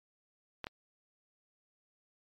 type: clicks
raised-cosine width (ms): 0.3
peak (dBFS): -21 / -23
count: 2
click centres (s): 0.643 / 0.669
effects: MP3 64 kbps